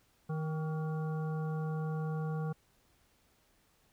harmonic tone with a mistuned harmonic, 156.5 Hz, D#3, 10 cents sharp, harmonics 1 / 3 / 5 / 7 / 9, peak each -33 / -43 / -47 / -50 / -52 dBFS, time 0.29-2.53 s, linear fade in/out 10 ms, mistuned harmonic 7, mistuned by +55 cents, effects pink hiss -70 dBFS RMS until 3.92 s

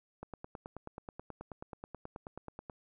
click train, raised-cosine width 1 ms, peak -29 dBFS, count 24, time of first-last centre 0.23-2.698 s, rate 9.32 Hz, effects none

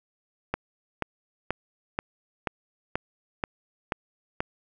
click train, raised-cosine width 0.5 ms, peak -11 dBFS, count 9, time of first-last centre 0.54-4.405 s, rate 2.07 Hz, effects none

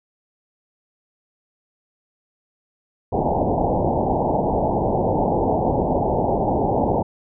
white low-pass noise, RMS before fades -20 dBFS, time 3.12-7.03 s, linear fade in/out 10 ms, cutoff 900 Hz, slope 96 dB/octave, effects none

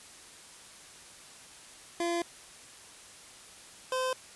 25% pulse tone pair in turn, 342.4 / 515.1 Hz, F4 / C5, -34 / -27 cents, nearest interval perfect fifth, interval 707 cents, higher second, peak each -25 dBFS, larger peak neither, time 2-2.22 / 3.92-4.13 s, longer first, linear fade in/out 2 ms, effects white hiss -51 dBFS RMS until 4.35 s + resampled to 24000 Hz

